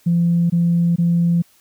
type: tone bursts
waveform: sine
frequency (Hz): 170.9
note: F3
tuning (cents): -37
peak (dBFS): -12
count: 3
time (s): 0.06-1.422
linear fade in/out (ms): 10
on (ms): 440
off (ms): 21
effects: tanh soft clip ceiling -8 dBFS + white hiss -55 dBFS RMS until 1.6 s